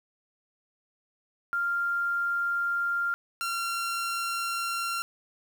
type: tone pair in turn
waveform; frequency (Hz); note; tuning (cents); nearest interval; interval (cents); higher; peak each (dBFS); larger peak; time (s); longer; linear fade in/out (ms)
sine / sawtooth; 1394 / 1372.4; F6 / F6; -4 / -31; unison; 27; first; -25; neither; 1.53-3.14 / 3.41-5.02; neither; 0
effects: 9-bit